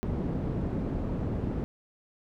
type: low-pass noise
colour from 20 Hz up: white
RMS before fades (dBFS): -31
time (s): 0.03-1.64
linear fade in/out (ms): 0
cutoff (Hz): 250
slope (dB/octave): 12
effects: none